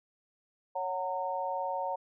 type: chord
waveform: sine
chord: F# major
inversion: second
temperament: equal with one note detuned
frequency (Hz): 554.4 / 740 / 917.4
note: C#5 / F#5 / A#5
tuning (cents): 0 / 0 / -28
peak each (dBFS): -36 / -36 / -34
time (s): 0.75-1.96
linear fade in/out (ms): 10
effects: none